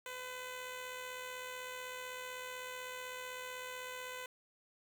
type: tone with amplitude modulation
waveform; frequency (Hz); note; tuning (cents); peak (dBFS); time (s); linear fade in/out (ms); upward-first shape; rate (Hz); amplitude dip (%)
10% pulse; 505; B4; +39; -33; 0.06-4.26; 2; sine; 75.9; 35
effects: 11-bit